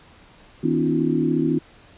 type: tone cluster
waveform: sine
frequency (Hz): 159.2 / 249.1 / 285.4 / 323.5 / 357.3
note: D#3 / B3 / D4 / E4 / F4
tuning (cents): +40 / +15 / -49 / -32 / +40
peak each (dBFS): -25 / -23 / -24 / -24 / -26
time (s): 0.63-1.59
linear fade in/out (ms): 10
effects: pink hiss -50 dBFS RMS until 1.97 s + resampled to 8000 Hz